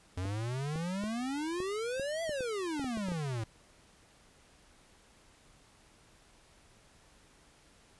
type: exponential two-way sweep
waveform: square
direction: up then down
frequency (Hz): 88.5 to 676 to 106.9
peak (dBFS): -34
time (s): 0.17-3.44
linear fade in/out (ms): 5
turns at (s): 2.23
type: clicks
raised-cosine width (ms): 2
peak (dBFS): -28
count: 12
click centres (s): 0.254 / 0.758 / 1.038 / 1.603 / 1.997 / 2.294 / 2.407 / 2.796 / 2.844 / 2.973 / 3.086 / 3.119
effects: pink hiss -62 dBFS RMS until 7.99 s + resampled to 24000 Hz